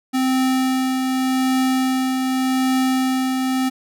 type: tone with tremolo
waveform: square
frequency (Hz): 260.1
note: C4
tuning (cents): -10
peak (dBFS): -16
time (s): 0.13-3.7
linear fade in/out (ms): 20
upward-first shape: triangle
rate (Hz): 0.85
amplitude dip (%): 35
effects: none